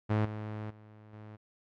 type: tone with level steps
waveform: sawtooth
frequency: 106.9 Hz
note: A2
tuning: 49 cents flat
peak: -22 / -33 / -48 / -42 dBFS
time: 0.09-1.37 s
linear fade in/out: 20 ms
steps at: 0.25 / 0.7 / 1.13 s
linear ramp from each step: 5 ms
effects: low-pass 2000 Hz 12 dB/octave + Opus 48 kbps